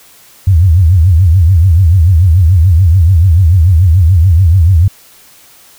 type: tone with vibrato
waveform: sine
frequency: 87.31 Hz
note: F2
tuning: in tune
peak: -3 dBFS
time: 0.47-4.88 s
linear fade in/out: 5 ms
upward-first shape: triangle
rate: 6.9 Hz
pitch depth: 250 cents each way
effects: white hiss -41 dBFS RMS until 5.78 s